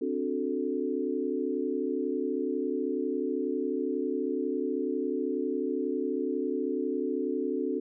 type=chord; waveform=sine; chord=D dominant seventh; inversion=third; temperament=equal; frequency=261.6 / 293.7 / 370 / 440 Hz; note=C4 / D4 / F#4 / A4; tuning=0 / 0 / 0 / 0 cents; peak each=-33 dBFS; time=0.01-7.8 s; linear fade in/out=10 ms; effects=none